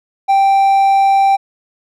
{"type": "tone", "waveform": "triangle", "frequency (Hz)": 784, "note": "G5", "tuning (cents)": 0, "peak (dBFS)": -6, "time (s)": [0.28, 1.37], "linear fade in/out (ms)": 20, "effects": []}